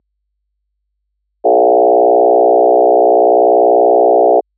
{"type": "tone with frequency modulation", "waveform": "sine", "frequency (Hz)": 554.4, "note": "C#5", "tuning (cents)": 0, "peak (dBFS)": -5, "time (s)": [1.44, 4.41], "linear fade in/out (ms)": 20, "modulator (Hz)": 60.6, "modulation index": 3.3, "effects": ["added 50 Hz sine -36 dBFS peak until 4.57 s", "high-pass 300 Hz 12 dB/octave"]}